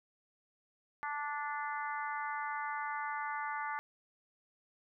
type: harmonic tone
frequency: 292.4 Hz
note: D4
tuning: 7 cents flat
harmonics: 3 / 4 / 5 / 6 / 7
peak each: -39 / -41 / -43 / -45 / -46 dBFS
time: 1.03-3.79 s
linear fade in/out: 0 ms
effects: none